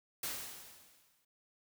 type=noise with exponential decay; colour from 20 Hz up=white; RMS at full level=-37 dBFS; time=0.23-1.25 s; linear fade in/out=5 ms; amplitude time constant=220 ms; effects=none